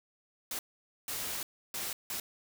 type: noise bursts at uneven times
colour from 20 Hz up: white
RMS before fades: -37 dBFS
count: 4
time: 0.51-0.59 / 1.08-1.43 / 1.74-1.93 / 2.1-2.2 s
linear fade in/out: 2 ms
effects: none